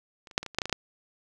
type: clicks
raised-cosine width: 0.2 ms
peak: -30 / -30 / -6 / -21 / -20 / -27 / -7 / -11 / -15 / -18 / -6 dBFS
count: 11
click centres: 0.272 / 0.312 / 0.379 / 0.43 / 0.463 / 0.547 / 0.586 / 0.618 / 0.656 / 0.696 / 0.727 s
effects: none